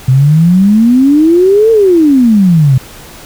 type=exponential two-way sweep; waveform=sine; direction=up then down; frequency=125.7 to 459.4 to 125.7 Hz; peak=-3 dBFS; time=0.08-2.78 s; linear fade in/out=5 ms; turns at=1.71 s; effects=pink hiss -32 dBFS RMS until 3.25 s